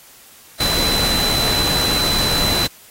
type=tone in noise; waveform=sine; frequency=4014 Hz; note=B7; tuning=27 cents sharp; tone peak=-18 dBFS; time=0.6-2.67 s; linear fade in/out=5 ms; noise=pink; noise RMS=-21 dBFS; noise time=0.6-2.67 s; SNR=0 dB; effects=white hiss -45 dBFS RMS until 2.9 s + AAC 48 kbps